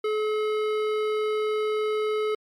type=tone with hard clipping; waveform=sine; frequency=428.3 Hz; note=A4; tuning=47 cents flat; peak=-25 dBFS; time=0.04-2.35 s; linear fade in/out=5 ms; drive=14 dB; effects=MP3 64 kbps